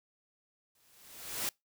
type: noise with exponential growth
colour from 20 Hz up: white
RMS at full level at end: -32 dBFS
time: 0.75-1.49 s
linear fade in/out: 2 ms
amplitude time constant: 160 ms
effects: noise-tail reverb RT60 0.2 s tail -26 dB re dry